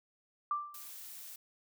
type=tone with exponential decay; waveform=sine; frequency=1178 Hz; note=D6; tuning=5 cents sharp; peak=-28 dBFS; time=0.51-0.9 s; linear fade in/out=2 ms; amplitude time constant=84 ms
type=noise; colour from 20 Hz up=blue; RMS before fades=-48 dBFS; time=0.74-1.36 s; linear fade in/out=5 ms
effects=none